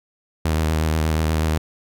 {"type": "tone with vibrato", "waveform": "sawtooth", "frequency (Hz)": 78.8, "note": "D#2", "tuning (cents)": 23, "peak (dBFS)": -14, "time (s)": [0.45, 1.58], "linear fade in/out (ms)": 5, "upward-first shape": "triangle", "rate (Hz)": 8.3, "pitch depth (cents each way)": 39, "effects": []}